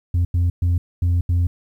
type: tone bursts at uneven times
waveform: sine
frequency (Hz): 87.31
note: F2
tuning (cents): 0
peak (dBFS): -12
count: 5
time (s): 0.14-0.25 / 0.34-0.5 / 0.62-0.78 / 1.02-1.21 / 1.29-1.47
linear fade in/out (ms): 5
effects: tanh soft clip ceiling -14 dBFS + 9-bit